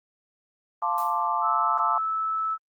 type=chord; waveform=sine; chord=D minor seventh; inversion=first; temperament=equal; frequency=698.5 / 880 / 1046.5 / 1174.7 Hz; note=F5 / A5 / C6 / D6; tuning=0 / 0 / 0 / 0 cents; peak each=-31 / -27 / -29 / -27 dBFS; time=0.82-1.98 s; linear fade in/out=2 ms
type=noise with exponential decay; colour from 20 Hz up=blue; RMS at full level=-38 dBFS; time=0.98-1.29 s; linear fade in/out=1 ms; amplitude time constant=66 ms
type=tone; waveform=sine; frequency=1308 Hz; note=E6; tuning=14 cents flat; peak=-24 dBFS; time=1.41-2.58 s; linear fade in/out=50 ms
effects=Opus 24 kbps